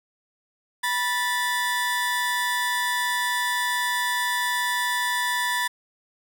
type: tone pair together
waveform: 30% pulse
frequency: 978.7 / 1760 Hz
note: B5 / A6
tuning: -16 / 0 cents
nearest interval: minor seventh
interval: 1016 cents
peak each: -23 dBFS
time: 0.83-5.68 s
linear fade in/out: 10 ms
effects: 9-bit